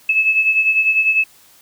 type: beating tone pair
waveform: sine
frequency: 2600 / 2610 Hz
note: E7 / E7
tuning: -24 / -18 cents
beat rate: 10 Hz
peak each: -13 / -20 dBFS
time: 0.09-1.24 s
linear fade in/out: 5 ms
effects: white hiss -49 dBFS RMS until 1.61 s